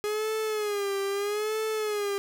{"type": "tone with vibrato", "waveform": "45% pulse", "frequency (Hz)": 415.3, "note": "G#4", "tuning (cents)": 0, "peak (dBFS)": -27, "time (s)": [0.04, 2.18], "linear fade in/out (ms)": 0, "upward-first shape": "sine", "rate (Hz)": 0.78, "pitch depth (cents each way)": 91, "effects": []}